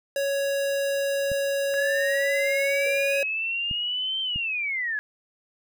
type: tone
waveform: square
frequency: 556 Hz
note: C#5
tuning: 5 cents sharp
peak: -24 dBFS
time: 0.16-3.23 s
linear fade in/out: 2 ms
type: clicks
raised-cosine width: 5 ms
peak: -23 dBFS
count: 3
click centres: 1.317 / 3.712 / 4.36 s
type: linear two-way sweep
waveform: sine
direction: up then down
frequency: 1661 to 3136 to 1661 Hz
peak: -25 dBFS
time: 1.74-4.99 s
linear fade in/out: 0 ms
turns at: 4.21 s
type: tone with exponential decay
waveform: sine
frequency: 493.9 Hz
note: B4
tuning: in tune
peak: -31 dBFS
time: 2.86-3.12 s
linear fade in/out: 2 ms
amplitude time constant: 56 ms
effects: none